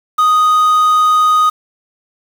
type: tone with quantisation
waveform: triangle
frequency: 1244.5 Hz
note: D#6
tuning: in tune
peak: -6 dBFS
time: 0.18-1.5 s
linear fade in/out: 10 ms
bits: 5
effects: none